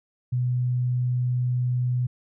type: tone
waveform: sine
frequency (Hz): 124.4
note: B2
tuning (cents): +13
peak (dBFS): -21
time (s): 0.32-2.07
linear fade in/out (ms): 10
effects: none